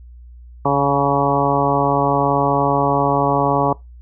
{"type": "harmonic tone with a mistuned harmonic", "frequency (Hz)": 140.8, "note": "C#3", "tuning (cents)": 27, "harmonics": [1, 2, 3, 4, 5, 6, 7, 8], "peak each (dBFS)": [-22, -22, -22, -22, -22, -22, -22, -22], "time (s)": [0.65, 3.73], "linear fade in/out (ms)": 5, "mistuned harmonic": 7, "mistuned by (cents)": -31, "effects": ["noise-tail reverb RT60 0.2 s tail -22 dB re dry", "added 60 Hz sine -37 dBFS peak until 4.01 s"]}